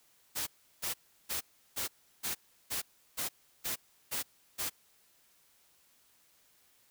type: noise bursts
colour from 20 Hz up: white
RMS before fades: -35 dBFS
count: 10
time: 0.35-4.7 s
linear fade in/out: 20 ms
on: 120 ms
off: 350 ms
effects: white hiss -67 dBFS RMS until 6.9 s